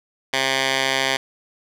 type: tone with band-pass filter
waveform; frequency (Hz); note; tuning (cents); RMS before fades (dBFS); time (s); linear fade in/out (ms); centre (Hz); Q
10% pulse; 133.6; C3; +36; -21; 0.33-1.17; 5; 2900; 0.92
effects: none